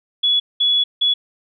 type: tone bursts at uneven times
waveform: sine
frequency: 3393 Hz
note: G#7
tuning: 36 cents sharp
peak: -13 dBFS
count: 3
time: 0.23-0.4 / 0.6-0.84 / 1.01-1.14 s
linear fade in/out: 10 ms
effects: none